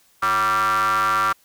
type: ring-modulated tone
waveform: square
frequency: 101.9 Hz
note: G#2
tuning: 32 cents flat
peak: -15 dBFS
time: 0.22-1.33 s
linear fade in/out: 10 ms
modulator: 1270 Hz
effects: white hiss -58 dBFS RMS until 1.44 s